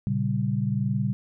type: chord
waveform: sine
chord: G diminished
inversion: first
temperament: equal with one note detuned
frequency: 116.54 / 137.87 / 196 Hz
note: Bb2 / Db3 / G3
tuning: 0 / -9 / 0 cents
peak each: -27 dBFS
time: 0.07-1.13 s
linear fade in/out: 0 ms
effects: none